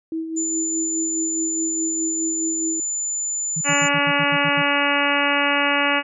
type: tone with tremolo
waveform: sine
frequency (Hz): 323.4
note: E4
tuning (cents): -33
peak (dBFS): -22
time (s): 0.12-2.8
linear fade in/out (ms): 2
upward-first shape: sine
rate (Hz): 4.8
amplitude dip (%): 50
type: tone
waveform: sine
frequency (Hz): 7040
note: A8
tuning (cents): 0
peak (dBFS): -22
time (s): 0.36-3.89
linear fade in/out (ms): 20
type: tone bursts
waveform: sine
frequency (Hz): 160.3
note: E3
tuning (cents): -48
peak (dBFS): -24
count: 9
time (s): 3.56-4.621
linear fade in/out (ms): 10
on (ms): 53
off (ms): 73
type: harmonic tone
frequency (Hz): 285.4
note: D4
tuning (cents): -49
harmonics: 1 / 2 / 3 / 4 / 5 / 6 / 7 / 8 / 9 / 10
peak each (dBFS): -26 / -26 / -26 / -26 / -26 / -26 / -26 / -26 / -26 / -26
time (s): 3.64-6.03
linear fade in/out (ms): 50
effects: none